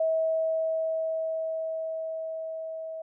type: tone with level ramp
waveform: sine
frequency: 644 Hz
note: E5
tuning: 41 cents flat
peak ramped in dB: -22 to -34 dBFS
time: 0-3.02 s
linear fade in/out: 5 ms
effects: none